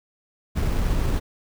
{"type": "noise with sample-and-hold", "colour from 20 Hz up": "brown", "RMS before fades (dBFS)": -22, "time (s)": [0.55, 1.2], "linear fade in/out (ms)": 20, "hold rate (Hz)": 7350, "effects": []}